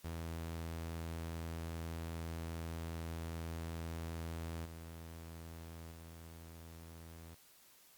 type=tone with level steps; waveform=sawtooth; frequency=82.5 Hz; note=E2; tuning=2 cents sharp; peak=-37 / -44 / -47 dBFS; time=0.04-7.35 s; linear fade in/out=10 ms; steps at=4.65 / 5.91 s; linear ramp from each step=5 ms; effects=white hiss -64 dBFS RMS until 7.97 s + Opus 48 kbps